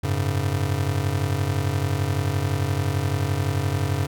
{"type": "chord", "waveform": "square", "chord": "F# suspended second", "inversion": "none", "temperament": "just", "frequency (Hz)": [92.5, 104.06, 138.75], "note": ["F#2", "G#2", "C#3"], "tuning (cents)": [0, 4, 2], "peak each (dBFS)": [-26, -27, -27], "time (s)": [0.03, 4.07], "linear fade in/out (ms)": 10, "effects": []}